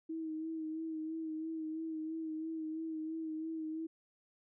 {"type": "tone with vibrato", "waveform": "sine", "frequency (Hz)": 318.5, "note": "D#4", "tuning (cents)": 41, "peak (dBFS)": -37, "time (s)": [0.09, 3.87], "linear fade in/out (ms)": 10, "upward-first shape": "sine", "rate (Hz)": 3, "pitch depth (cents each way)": 33, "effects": []}